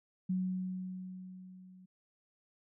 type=tone with level ramp; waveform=sine; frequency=185 Hz; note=F#3; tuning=in tune; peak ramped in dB=-29 to -54 dBFS; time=0.29-1.86 s; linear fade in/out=10 ms; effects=none